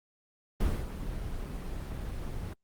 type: noise with ADSR envelope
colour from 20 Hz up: brown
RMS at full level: -27 dBFS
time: 0.6-2.54 s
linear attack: 7 ms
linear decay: 250 ms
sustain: -9 dB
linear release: 12 ms
effects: Opus 24 kbps